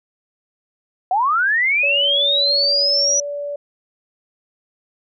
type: linear sweep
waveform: sine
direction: up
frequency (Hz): 708 to 5920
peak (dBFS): -14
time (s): 1.11-3.2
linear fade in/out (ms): 2
type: tone with pitch glide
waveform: sine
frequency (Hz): 567 to 576.9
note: C#5 to D5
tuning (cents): +39 to -31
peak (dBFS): -23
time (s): 1.83-3.56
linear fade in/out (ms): 5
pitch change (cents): +30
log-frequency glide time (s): 3.14-3.25
effects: none